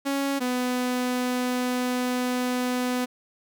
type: tone pair in turn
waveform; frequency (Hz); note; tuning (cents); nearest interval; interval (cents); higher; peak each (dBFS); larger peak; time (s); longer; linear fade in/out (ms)
sawtooth; 277.2 / 249.7; C#4 / B3; 0 / +19; major second; 181; first; -20; neither; 0.05-0.4 / 0.4-3.06; second; 20
effects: none